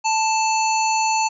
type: harmonic tone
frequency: 880 Hz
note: A5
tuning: in tune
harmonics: 1 / 3 / 5 / 7 / 8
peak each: -18 / -25 / -29 / -30 / -29 dBFS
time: 0.04-1.29 s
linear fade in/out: 20 ms
effects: none